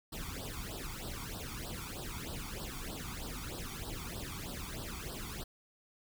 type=noise with flanger; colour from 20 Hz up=pink; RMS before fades=-42 dBFS; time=0.12-5.44 s; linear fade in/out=10 ms; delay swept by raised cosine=0.22 to 0.9 ms; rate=3.2 Hz; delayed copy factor=+0.9; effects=none